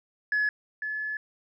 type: tone pair in turn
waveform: sine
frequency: 1700 / 1717.8 Hz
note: G#6 / A6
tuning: +40 / -42 cents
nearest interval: unison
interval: 18 cents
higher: second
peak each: -21 / -29 dBFS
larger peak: first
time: 0.32-0.49 / 0.82-1.17 s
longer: second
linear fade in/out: 2 ms
effects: tanh soft clip ceiling -20 dBFS